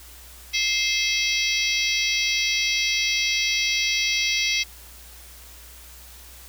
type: harmonic tone with a mistuned harmonic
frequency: 650 Hz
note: E5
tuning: 24 cents flat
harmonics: 3 / 4 / 5 / 6 / 7 / 8 / 9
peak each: -26 / -27 / -28 / -29 / -29 / -30 / -31 dBFS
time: 0.53-4.64 s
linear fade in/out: 20 ms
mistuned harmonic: 3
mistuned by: +130 cents
effects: added 60 Hz sine -46 dBFS peak until 6.48 s + white hiss -46 dBFS RMS until 6.48 s

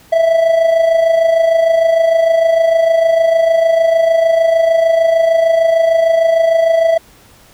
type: tone with amplitude modulation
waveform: triangle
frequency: 659 Hz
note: E5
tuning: 1 cent flat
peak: -4 dBFS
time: 0.12-6.98 s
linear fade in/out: 10 ms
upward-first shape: sine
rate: 26.6 Hz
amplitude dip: 55%
effects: pink hiss -45 dBFS RMS until 7.53 s

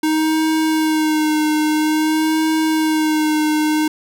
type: tone with vibrato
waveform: square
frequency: 311.1 Hz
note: D#4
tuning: in tune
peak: -15 dBFS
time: 0.03-3.88 s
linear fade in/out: 5 ms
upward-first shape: sine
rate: 0.5 Hz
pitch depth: 28 cents each way
effects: none

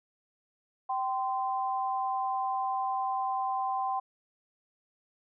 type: tone pair together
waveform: sine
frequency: 775.4 / 1035 Hz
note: G5 / C6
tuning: -19 / -19 cents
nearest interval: perfect fourth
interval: 500 cents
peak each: -30 / -32 dBFS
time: 0.89-4 s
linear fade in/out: 10 ms
effects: none

